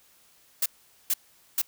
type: noise bursts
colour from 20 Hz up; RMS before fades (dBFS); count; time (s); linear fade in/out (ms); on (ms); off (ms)
blue; -24; 3; 0.62-1.617; 5; 39; 440
effects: white hiss -60 dBFS RMS until 1.67 s